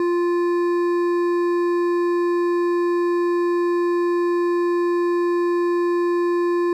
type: tone with hard clipping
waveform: triangle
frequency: 348.2 Hz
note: F4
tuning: 5 cents flat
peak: -19 dBFS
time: 0-6.73 s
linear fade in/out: 2 ms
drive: 13 dB
effects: none